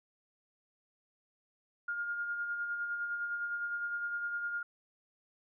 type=tone with tremolo; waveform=sine; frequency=1415 Hz; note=F6; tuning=22 cents sharp; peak=-32 dBFS; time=1.88-4.63 s; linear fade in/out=5 ms; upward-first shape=sine; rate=9.8 Hz; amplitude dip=40%; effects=none